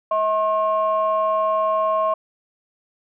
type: tone pair together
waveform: sine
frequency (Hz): 641.4 / 1076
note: E5 / C6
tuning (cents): -48 / +48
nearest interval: major sixth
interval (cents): 896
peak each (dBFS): -19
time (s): 0.11-2.14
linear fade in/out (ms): 5
effects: tanh soft clip ceiling -11 dBFS